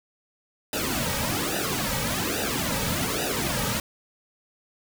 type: noise with flanger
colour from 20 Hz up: pink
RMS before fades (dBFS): -27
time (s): 0.73-3.8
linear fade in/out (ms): 2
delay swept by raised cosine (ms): 0.91 to 2.91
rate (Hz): 1.2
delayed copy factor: -1
effects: none